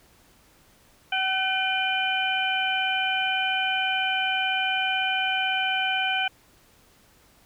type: harmonic tone with a mistuned harmonic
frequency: 759 Hz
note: F#5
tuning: 44 cents sharp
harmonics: 1 / 2 / 3 / 4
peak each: -28 / -28 / -28 / -28 dBFS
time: 1.12-6.28 s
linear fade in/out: 5 ms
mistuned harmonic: 3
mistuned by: +91 cents
effects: pink hiss -58 dBFS RMS until 7.45 s